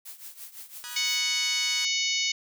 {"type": "noise with tremolo", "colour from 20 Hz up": "blue", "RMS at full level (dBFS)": -40, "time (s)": [0.05, 1.21], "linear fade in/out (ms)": 10, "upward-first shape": "triangle", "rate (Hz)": 5.9, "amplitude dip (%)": 85}
{"type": "chord", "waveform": "10% pulse", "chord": "G# minor seventh", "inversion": "first", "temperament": "equal with one note detuned", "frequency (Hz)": [964.6, 1244.5, 1480, 1661.2], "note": ["B5", "D#6", "F#6", "G#6"], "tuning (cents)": [-41, 0, 0, 0], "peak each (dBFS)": [-35, -36, -33, -34], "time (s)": [0.84, 1.85], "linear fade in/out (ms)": 0}
{"type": "harmonic tone", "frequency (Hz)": 740, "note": "F#5", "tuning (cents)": 0, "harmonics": [3, 4, 5, 6, 7, 8, 9], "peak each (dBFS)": [-30, -31, -32, -33, -33, -34, -35], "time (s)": [0.96, 2.32], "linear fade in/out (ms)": 5}
{"effects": []}